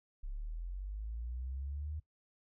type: linear sweep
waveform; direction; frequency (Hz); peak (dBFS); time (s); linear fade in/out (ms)
sine; up; 32.7 to 77.78; -38; 0.23-2; 10
effects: noise-tail reverb RT60 0.1 s tail -18 dB re dry